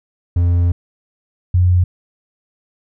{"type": "tone pair in turn", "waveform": ["triangle", "sine"], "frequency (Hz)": [87, 89.7], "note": ["F2", "F2"], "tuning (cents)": [-6, 47], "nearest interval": "minor second", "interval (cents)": 53, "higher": "second", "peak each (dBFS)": -9, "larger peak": "neither", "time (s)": [[0.36, 0.72], [1.54, 1.84]], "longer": "first", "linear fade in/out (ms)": 5, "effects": []}